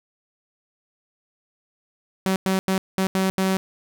sawtooth tone bursts at uneven times, 190 Hz, F#3, 46 cents sharp, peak -15 dBFS, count 6, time 2.26-2.36 / 2.46-2.59 / 2.68-2.78 / 2.98-3.07 / 3.15-3.3 / 3.38-3.57 s, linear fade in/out 0 ms, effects none

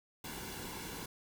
pink noise with comb filter, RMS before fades -44 dBFS, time 0.24-1.06 s, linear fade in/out 5 ms, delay 1.6 ms, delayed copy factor -0.55, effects none

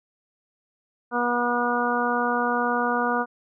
harmonic tone, 241.8 Hz, B3, 36 cents flat, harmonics 1 / 2 / 3 / 4 / 5 / 6, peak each -28 / -28 / -28 / -28 / -28 / -28 dBFS, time 1.11-3.26 s, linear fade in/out 50 ms, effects none

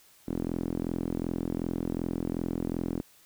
sawtooth tone with band-pass filter, 42.67 Hz, F1, 39 cents flat, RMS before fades -32 dBFS, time 0.27-3.02 s, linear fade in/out 20 ms, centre 280 Hz, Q 2.2, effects white hiss -59 dBFS RMS until 3.25 s

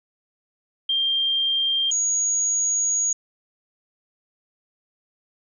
sine tone pair in turn, 3185 / 6698 Hz, G7 / G#8, +27 / +14 cents, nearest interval octave + minor second, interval 1287 cents, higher second, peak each -19 dBFS, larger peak neither, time 0.89-1.91 / 1.91-3.13 s, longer second, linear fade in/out 5 ms, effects none

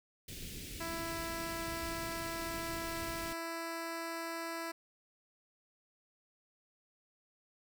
pink band-stop noise, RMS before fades -45 dBFS, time 0.28-3.33 s, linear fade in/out 5 ms, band 410 to 2200 Hz, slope 24 dB/octave
10% pulse tone, 331.7 Hz, E4, 11 cents sharp, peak -30 dBFS, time 0.8-4.72 s, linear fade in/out 10 ms
effects none

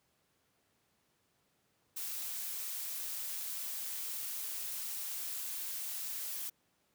blue noise, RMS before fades -40 dBFS, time 1.96-6.5 s, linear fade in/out 10 ms, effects pink hiss -75 dBFS RMS until 6.94 s + high-pass 100 Hz 12 dB/octave

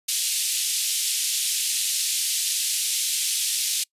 white band-pass noise, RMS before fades -25 dBFS, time 0.08-3.84 s, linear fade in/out 10 ms, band 2800 to 11000 Hz, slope 24 dB/octave, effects noise-tail reverb RT60 0.1 s tail -26 dB re dry + resampled to 32000 Hz

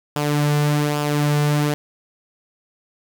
sawtooth tone with flanger, 147.5 Hz, D3, 8 cents sharp, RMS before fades -19 dBFS, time 0.16-1.74 s, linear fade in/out 0 ms, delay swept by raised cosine 0.48 to 3.18 ms, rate 1.2 Hz, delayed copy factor -0.5, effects none

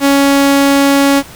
sawtooth tone, 278.6 Hz, C#4, 9 cents sharp, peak -3 dBFS, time 0-1.23 s, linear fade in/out 50 ms, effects pink hiss -34 dBFS RMS until 1.35 s

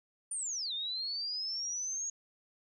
sine linear two-way sweep, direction down then up, 9370 to 3564 to 6660 Hz, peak -34 dBFS, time 0.31-2.1 s, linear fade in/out 5 ms, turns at 0.73 s, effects none

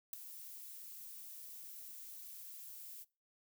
violet noise with ADSR envelope, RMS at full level -38 dBFS, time 0.13-3.05 s, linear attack 4 ms, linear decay 6 ms, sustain -13 dB, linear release 31 ms, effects noise-tail reverb RT60 0.3 s tail -22 dB re dry

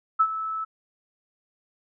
sine tone with ADSR envelope, 1307 Hz, E6, 15 cents flat, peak -14 dBFS, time 0.19-0.65 s, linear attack 16 ms, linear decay 61 ms, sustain -13 dB, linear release 15 ms, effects none

